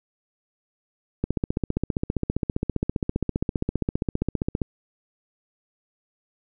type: click train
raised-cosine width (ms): 3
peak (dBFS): -10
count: 52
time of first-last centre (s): 1.24-4.617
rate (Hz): 15.1
effects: none